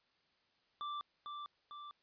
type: tone with echo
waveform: square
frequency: 1174.7 Hz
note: D6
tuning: in tune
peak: -40 dBFS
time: 0.81-1.01 s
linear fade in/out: 0 ms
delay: 450 ms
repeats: 2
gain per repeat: -4 dB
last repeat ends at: 1.91 s
effects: white hiss -75 dBFS RMS until 2.02 s + resampled to 11025 Hz